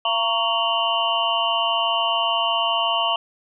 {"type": "tone cluster", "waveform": "sine", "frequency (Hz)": [681, 926, 1118, 2816, 3034], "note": ["F5", "A#5", "C#6", "F7", "F#7"], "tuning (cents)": [-44, -12, 14, 14, 43], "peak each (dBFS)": -25, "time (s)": [0.05, 3.16], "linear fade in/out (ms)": 2, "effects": []}